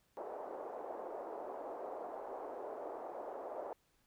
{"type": "band-pass noise", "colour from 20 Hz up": "white", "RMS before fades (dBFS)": -45, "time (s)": [0.17, 3.73], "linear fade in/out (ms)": 0, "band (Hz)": [390, 780], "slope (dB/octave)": 24, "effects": ["pink hiss -75 dBFS RMS until 4.06 s"]}